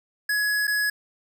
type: tone with dropouts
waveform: square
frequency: 1683 Hz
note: G#6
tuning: 23 cents sharp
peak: -22 dBFS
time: 0.29-0.9 s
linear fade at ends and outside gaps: 5 ms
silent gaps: 0.671-0.677 s
effects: none